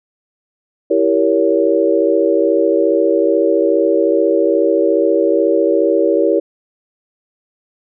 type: chord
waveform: sine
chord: E diminished seventh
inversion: none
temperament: equal with one note detuned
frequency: 329.6 / 392 / 466.2 / 561.8 Hz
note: E4 / G4 / Bb4 / Db5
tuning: 0 / 0 / 0 / +23 cents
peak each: -16 dBFS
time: 0.9-6.4 s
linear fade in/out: 10 ms
effects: none